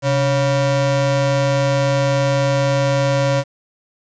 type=ring-modulated tone; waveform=square; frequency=210.6 Hz; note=G#3; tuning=24 cents sharp; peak=-12 dBFS; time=0.02-3.44 s; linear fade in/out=50 ms; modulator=343 Hz; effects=resampled to 16000 Hz + 7-bit